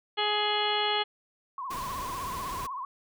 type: harmonic tone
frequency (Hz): 418.8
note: G#4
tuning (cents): +15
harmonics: 1 / 2 / 3 / 4 / 5 / 6 / 7 / 8 / 10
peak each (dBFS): -33 / -30 / -35 / -38 / -36 / -41 / -32 / -32 / -40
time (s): 0.17-1.04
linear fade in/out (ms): 20
type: tone with vibrato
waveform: sine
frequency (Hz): 1052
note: C6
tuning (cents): +9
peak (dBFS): -33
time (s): 1.58-2.85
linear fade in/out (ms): 2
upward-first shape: triangle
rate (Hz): 16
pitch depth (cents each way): 140
type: noise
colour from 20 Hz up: pink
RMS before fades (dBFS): -40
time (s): 1.7-2.67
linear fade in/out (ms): 10
effects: none